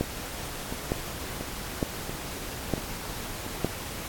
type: two click trains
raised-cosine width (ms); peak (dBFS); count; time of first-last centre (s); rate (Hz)
2; -22 / -11; 6 / 5; 0.04-3.465 / 0.01-3.646; 1.46 / 1.1
effects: pink hiss -37 dBFS RMS until 4.08 s + AAC 64 kbps